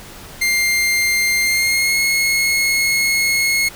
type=tone with pitch glide; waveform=sawtooth; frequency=2100 to 2169 Hz; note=C7 to C#7; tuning=+6 to -38 cents; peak=-11 dBFS; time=0.41-3.69 s; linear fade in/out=10 ms; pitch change=+56 cents; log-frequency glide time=1.44-1.98 s; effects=pink hiss -37 dBFS RMS until 3.75 s